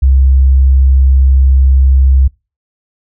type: tone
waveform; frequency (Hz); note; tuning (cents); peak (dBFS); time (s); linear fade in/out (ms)
sine; 66.4; C2; +26; -4; 0.02-2.28; 10
effects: noise-tail reverb RT60 0.3 s tail -26 dB re dry